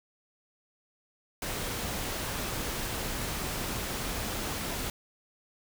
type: noise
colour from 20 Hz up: pink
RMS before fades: -34 dBFS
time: 1.42-4.9 s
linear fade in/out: 2 ms
effects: none